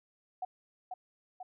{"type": "tone with echo", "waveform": "sine", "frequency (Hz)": 740, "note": "F#5", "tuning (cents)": 0, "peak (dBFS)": -33, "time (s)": [0.42, 0.45], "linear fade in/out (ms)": 5, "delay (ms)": 490, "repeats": 2, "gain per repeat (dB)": -4, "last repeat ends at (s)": 1.43, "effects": []}